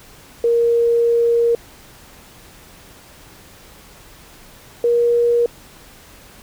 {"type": "tone pair in turn", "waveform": "sine", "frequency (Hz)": [468.6, 474.3], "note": ["A#4", "A#4"], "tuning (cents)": [9, 30], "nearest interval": "unison", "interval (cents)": 21, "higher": "second", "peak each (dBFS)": -12, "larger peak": "neither", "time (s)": [[0.44, 1.55], [4.84, 5.46]], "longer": "first", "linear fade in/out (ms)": 2, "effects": ["pink hiss -44 dBFS RMS until 6.42 s"]}